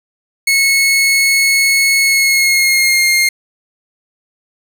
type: tone with pitch glide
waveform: sawtooth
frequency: 2191 to 2126 Hz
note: C#7 to C7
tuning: -21 to +27 cents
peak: -6 dBFS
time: 0.47-3.29 s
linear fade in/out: 5 ms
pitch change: -52 cents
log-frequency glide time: 2.02-3.05 s
effects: none